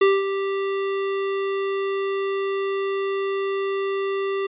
square tone with ADSR envelope, 392 Hz, G4, in tune, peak -13 dBFS, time 0.01-4.47 s, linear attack 7 ms, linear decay 210 ms, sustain -10 dB, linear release 11 ms, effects resampled to 8000 Hz

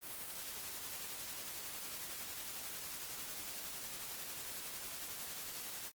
white noise with tremolo, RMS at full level -44 dBFS, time 0.01-5.92 s, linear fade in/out 50 ms, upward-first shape triangle, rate 11 Hz, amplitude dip 30%, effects Opus 32 kbps

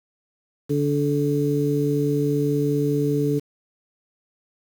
harmonic tone, 144.9 Hz, D3, 23 cents flat, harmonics 1 / 2 / 3, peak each -23 / -23 / -23 dBFS, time 0.69-3.4 s, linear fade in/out 20 ms, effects 7-bit

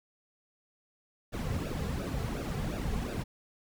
brown noise with flanger, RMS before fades -34 dBFS, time 1.32-3.24 s, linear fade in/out 20 ms, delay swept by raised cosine 0.94 to 3.34 ms, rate 2.8 Hz, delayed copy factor -0.75, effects none

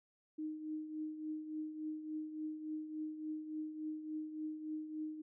sine tone with tremolo, 309.5 Hz, D#4, 9 cents flat, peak -37 dBFS, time 0.38-5.22 s, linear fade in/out 10 ms, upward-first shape triangle, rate 3.5 Hz, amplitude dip 65%, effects none

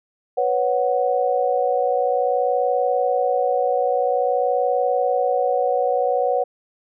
sine chord, B suspended second, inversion none, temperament equal, 493.9 / 554.4 / 740 Hz, B4 / C#5 / F#5, 0 / 0 / 0 cents, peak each -21 / -22 / -21 dBFS, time 0.37-6.44 s, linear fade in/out 10 ms, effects none

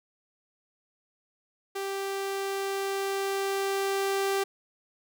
sawtooth tone with level ramp, 392 Hz, G4, in tune, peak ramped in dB -27 to -21 dBFS, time 1.75-4.44 s, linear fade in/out 10 ms, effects none

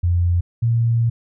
sine tone pair in turn, 87.31 / 116.27 Hz, F2 / A#2, 0 / -4 cents, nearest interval perfect fourth, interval 496 cents, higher second, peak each -14 dBFS, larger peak neither, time 0.03-0.41 / 0.62-1.1 s, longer second, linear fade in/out 10 ms, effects none

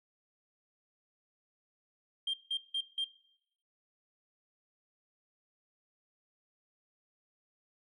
sine tone bursts, 3186 Hz, G7, 27 cents sharp, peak -29 dBFS, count 4, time 2.27-3.044 s, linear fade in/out 5 ms, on 66 ms, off 170 ms, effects noise-tail reverb RT60 0.7 s tail -17 dB re dry + tanh soft clip ceiling -28 dBFS

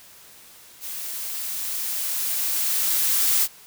blue noise with level ramp, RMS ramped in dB -33 to -19 dBFS, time 0.8-3.48 s, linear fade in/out 50 ms, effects white hiss -48 dBFS RMS until 3.66 s

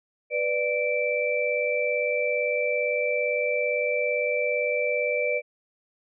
sine tone cluster, 493.3 / 591 / 2333 Hz, B4 / D5 / D7, -2 / +11 / -12 cents, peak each -27 dBFS, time 0.3-5.42 s, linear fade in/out 50 ms, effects none

